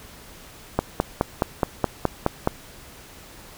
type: click train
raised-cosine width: 1 ms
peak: -4 dBFS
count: 9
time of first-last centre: 0.79-2.474 s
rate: 4.75 Hz
effects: pink hiss -45 dBFS RMS until 3.57 s